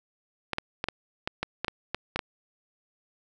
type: clicks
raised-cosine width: 0.3 ms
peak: -12 dBFS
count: 11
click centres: 0.533 / 0.584 / 0.841 / 0.886 / 1.275 / 1.43 / 1.646 / 1.682 / 1.946 / 2.16 / 2.192 s
effects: none